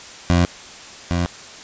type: tone pair in turn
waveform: 20% pulse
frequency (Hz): 87.31 / 86.93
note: F2 / F2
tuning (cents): 0 / -7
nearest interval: unison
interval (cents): 7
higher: first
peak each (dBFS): -8 / -13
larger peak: first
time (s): 0.3-0.45 / 1.11-1.26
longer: neither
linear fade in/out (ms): 0
effects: white hiss -38 dBFS RMS until 1.63 s + resampled to 16000 Hz